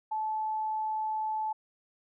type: tone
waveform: sine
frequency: 868 Hz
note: A5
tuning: 24 cents flat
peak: -29 dBFS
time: 0.11-1.53 s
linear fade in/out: 10 ms
effects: none